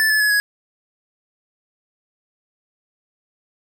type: tone with pitch steps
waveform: square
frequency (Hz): 1755 / 1725.8 / 1697.2 / 1669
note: A6 / A6 / G#6 / G#6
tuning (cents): -5 / -34 / +37 / +8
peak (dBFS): -15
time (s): 0-0.4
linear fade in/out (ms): 0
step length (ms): 100
effects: none